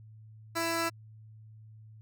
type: tone pair together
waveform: 10% pulse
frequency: 332.3 / 1332 Hz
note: E4 / E6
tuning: +14 / +18 cents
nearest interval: 2 octaves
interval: 2404 cents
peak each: -21 / -30 dBFS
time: 0.55-0.9 s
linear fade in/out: 20 ms
effects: added 109 Hz sine -49 dBFS peak until 2.01 s